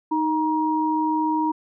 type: tone pair together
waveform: sine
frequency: 311.1 / 947.2 Hz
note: D#4 / A#5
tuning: 0 / +27 cents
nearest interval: octave + perfect fifth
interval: 1927 cents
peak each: -22 dBFS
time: 0.11-1.52 s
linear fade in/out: 10 ms
effects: none